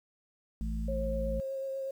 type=harmonic tone; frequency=54.7 Hz; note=A1; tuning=9 cents flat; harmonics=1 / 3 / 4; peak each=-32 / -41 / -39 dBFS; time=0.61-1.4 s; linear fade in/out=0 ms
type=tone with vibrato; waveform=sine; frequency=538 Hz; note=C5; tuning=48 cents sharp; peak=-33 dBFS; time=0.88-1.91 s; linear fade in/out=5 ms; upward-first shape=triangle; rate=8.1 Hz; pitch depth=18 cents each way
effects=10-bit